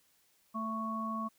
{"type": "harmonic tone", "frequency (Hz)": 221.7, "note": "A3", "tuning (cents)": 13, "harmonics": [1, 3, 5], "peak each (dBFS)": [-37, -46, -36], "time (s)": [0.54, 1.29], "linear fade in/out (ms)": 20, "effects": ["white hiss -70 dBFS RMS until 1.38 s"]}